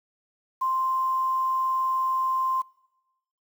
sine tone with quantisation, 1046.5 Hz, C6, in tune, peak -22 dBFS, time 0.61-2.62 s, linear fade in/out 10 ms, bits 8, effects noise-tail reverb RT60 1.0 s tail -24 dB re dry

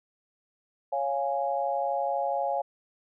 sine chord, Db major, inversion none, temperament equal, 554.4 / 698.5 / 830.6 Hz, Db5 / F5 / Ab5, 0 / 0 / 0 cents, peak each -30 dBFS, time 0.92-2.62 s, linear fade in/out 10 ms, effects none

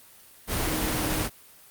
sine tone in noise, 311.1 Hz, D#4, in tune, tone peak -33 dBFS, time 0.63-1.25 s, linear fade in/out 50 ms, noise pink, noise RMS -27 dBFS, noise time 0.47-1.3 s, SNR -9 dB, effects white hiss -52 dBFS RMS until 1.7 s + Opus 32 kbps

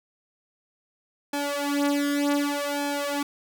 sawtooth tone with flanger, 286.7 Hz, D4, 42 cents flat, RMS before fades -26 dBFS, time 1.33-3.23 s, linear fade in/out 5 ms, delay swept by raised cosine 1.2 to 4.1 ms, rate 0.66 Hz, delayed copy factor +0.95, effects none

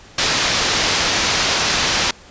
white low-pass noise, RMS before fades -18 dBFS, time 0.18-2.11 s, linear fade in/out 5 ms, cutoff 6000 Hz, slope 24 dB/octave, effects pink hiss -43 dBFS RMS until 2.3 s + resampled to 16000 Hz

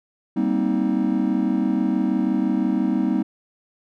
triangle chord, C minor seventh, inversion second, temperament just, 196.22 / 235.5 / 261.6 / 314 Hz, G3 / Bb3 / C4 / Eb4, +2 / +18 / 0 / +16 cents, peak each -22 dBFS, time 0.36-3.23 s, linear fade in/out 10 ms, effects none

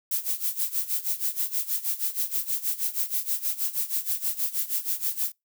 violet noise with tremolo, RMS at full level -25 dBFS, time 0.11-5.32 s, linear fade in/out 5 ms, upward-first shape sine, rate 6.3 Hz, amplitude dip 85%, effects noise-tail reverb RT60 0.2 s tail -26 dB re dry

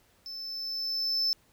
triangle tone with level ramp, 5274 Hz, E8, in tune, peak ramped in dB -37 to -22 dBFS, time 0.26-1.33 s, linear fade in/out 0 ms, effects tanh soft clip ceiling -18 dBFS + pink hiss -65 dBFS RMS until 1.52 s

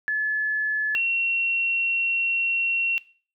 sine tone pair in turn, 1720 / 2730 Hz, A6 / F7, -40 / -40 cents, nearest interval minor sixth, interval 800 cents, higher second, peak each -21 / -20 dBFS, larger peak second, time 0.08-0.95 / 0.95-2.98 s, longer second, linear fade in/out 0 ms, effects noise-tail reverb RT60 0.4 s tail -19 dB re dry

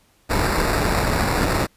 pink noise with sample-and-hold, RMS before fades -20 dBFS, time 0.29-1.67 s, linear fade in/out 20 ms, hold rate 3150 Hz, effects pink hiss -59 dBFS RMS until 1.76 s + resampled to 32000 Hz

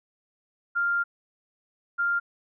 sine tone pair in turn, 1396.9 / 1396.9 Hz, F6 / F6, 0 / 0 cents, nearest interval unison, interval 0 cents, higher neither, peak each -22 dBFS, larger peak neither, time 0.75-1.04 / 1.98-2.2 s, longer first, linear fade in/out 20 ms, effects none

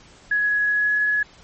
sine tone with pitch glide, 1677 to 1690.6 Hz, G#6 to G#6, +16 to +30 cents, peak -17 dBFS, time 0.31-1.23 s, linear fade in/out 5 ms, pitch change +14 cents, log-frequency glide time 0.68-0.96 s, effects pink hiss -49 dBFS RMS until 1.43 s + MP3 32 kbps

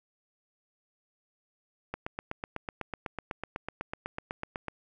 click train, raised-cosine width 0.5 ms, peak -19 dBFS, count 23, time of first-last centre 1.94-4.683 s, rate 8.02 Hz, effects none

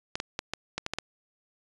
clicks, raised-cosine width 0.2 ms, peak -13 dBFS, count 8, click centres 0.155 / 0.201 / 0.391 / 0.536 / 0.78 / 0.864 / 0.936 / 0.986 s, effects resampled to 22050 Hz

